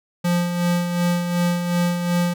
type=tone with tremolo; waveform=square; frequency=174.9 Hz; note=F3; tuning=3 cents sharp; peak=-17 dBFS; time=0.24-2.34 s; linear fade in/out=10 ms; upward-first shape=sine; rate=2.7 Hz; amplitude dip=50%; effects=none